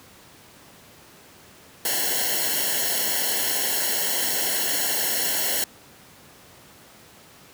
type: noise with comb filter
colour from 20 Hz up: white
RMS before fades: -24 dBFS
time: 1.85-5.64 s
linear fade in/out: 2 ms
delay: 0.82 ms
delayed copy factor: -1
effects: pink hiss -49 dBFS RMS until 7.53 s + high-pass 100 Hz 12 dB/octave